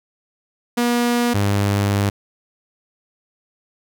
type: tone pair in turn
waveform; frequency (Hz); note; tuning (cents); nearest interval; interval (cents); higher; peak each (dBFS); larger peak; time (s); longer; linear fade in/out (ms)
sawtooth; 240 / 100.91; B3 / G#2; -49 / -49; octave + minor third; 1500; first; -12; neither; 0.77-1.34 / 1.34-2.1; second; 10
effects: none